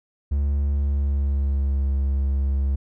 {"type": "tone with pitch glide", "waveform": "triangle", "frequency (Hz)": [70.9, 68.37], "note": ["C#2", "C#2"], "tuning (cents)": [40, -23], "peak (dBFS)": -17, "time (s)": [0.31, 2.76], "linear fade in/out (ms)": 10, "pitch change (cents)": -63, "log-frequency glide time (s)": [0.74, 1.88], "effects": []}